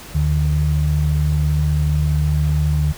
sine tone pair together, 74.75 / 149.5 Hz, D2 / D3, +31 / +31 cents, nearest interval octave, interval 1200 cents, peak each -17 dBFS, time 0.14-2.93 s, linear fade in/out 20 ms, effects pink hiss -37 dBFS RMS until 2.97 s

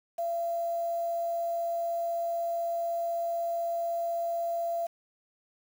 sine tone with quantisation, 679 Hz, F5, 49 cents flat, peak -28 dBFS, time 0.18-4.87 s, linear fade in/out 10 ms, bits 8, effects none

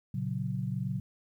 sine chord, F# major, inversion first, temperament equal, 116.54 / 138.59 / 185 Hz, A#2 / C#3 / F#3, 0 / 0 / 0 cents, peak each -35 / -34 / -35 dBFS, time 0.14-1 s, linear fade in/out 5 ms, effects 11-bit

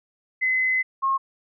sine tone pair in turn, 2036 / 1078.5 Hz, C7 / C#6, -48 / -48 cents, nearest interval major seventh, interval 1100 cents, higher first, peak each -19 dBFS, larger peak neither, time 0.41-0.83 / 1.02-1.18 s, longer first, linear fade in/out 20 ms, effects none

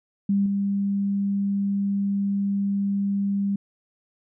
sine tone with level steps, 199.2 Hz, G3, 28 cents sharp, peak -18 / -21 dBFS, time 0.29-3.56 s, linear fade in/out 5 ms, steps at 0.46 s, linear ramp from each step 2 ms, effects none

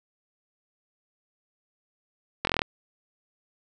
slowing click train, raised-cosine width 0.3 ms, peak -8 dBFS, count 8, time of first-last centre 2.45-2.619 s, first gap 22 ms, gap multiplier 1.03, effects none

